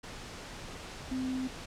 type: tone in noise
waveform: sine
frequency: 258.7 Hz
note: C4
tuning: 19 cents flat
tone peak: -31 dBFS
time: 1.11-1.48 s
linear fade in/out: 10 ms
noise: pink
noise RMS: -44 dBFS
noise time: 0.03-1.66 s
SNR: +10 dB
effects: low-pass 7000 Hz 12 dB/octave